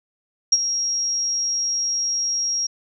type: tone with ADSR envelope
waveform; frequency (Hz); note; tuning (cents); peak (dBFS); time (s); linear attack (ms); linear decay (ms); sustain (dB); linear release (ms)
sine; 5610; F8; +7; -9; 0.52-2.67; 8; 38; -11; 8
effects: none